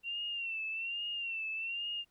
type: tone with vibrato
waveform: sine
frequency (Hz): 2732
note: F7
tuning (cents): -39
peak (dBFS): -35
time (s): 0.03-2.05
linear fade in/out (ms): 50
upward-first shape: sine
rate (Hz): 1.2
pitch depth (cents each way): 75
effects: pink hiss -75 dBFS RMS until 2.1 s